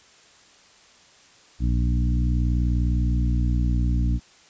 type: harmonic tone with a mistuned harmonic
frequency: 60.3 Hz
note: B1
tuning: 41 cents flat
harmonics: 1 / 2 / 3 / 4 / 5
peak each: -20 / -26 / -30 / -32 / -34 dBFS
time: 1.59-4.2 s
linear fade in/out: 50 ms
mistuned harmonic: 1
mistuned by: +28 cents
effects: white hiss -53 dBFS RMS until 4.49 s + resampled to 16000 Hz